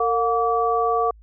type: tone cluster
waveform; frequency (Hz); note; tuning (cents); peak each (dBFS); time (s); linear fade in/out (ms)
sine; 456.7 / 716 / 1152; A#4 / F5 / D6; -36 / +43 / -34; -22; 0-1.11; 5
effects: added 54 Hz sine -45 dBFS peak until 1.22 s